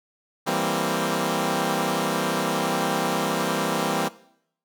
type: chord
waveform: 10% pulse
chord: C dominant seventh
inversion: first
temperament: equal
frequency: 164.81 / 196 / 233.1 / 261.6 Hz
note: E3 / G3 / Bb3 / C4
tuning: 0 / 0 / 0 / 0 cents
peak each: -20 dBFS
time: 0.46-4.09 s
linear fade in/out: 20 ms
effects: noise-tail reverb RT60 0.7 s tail -19 dB re dry